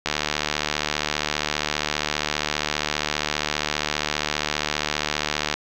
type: click train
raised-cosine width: 0.2 ms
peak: -4 dBFS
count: 412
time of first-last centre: 0.06-5.54 s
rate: 75 Hz
effects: low-pass 7000 Hz 12 dB/octave + 7-bit